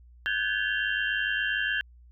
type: tone cluster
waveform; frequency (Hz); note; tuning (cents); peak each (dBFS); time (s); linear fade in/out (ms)
sine; 1512 / 1602 / 1709 / 2768 / 3127; F#6 / G6 / G#6 / F7 / G7; +37 / +37 / +49 / -16 / -5; -33 / -31 / -29 / -35 / -35; 0.26-1.81; 0
effects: added 60 Hz sine -50 dBFS peak until 2.11 s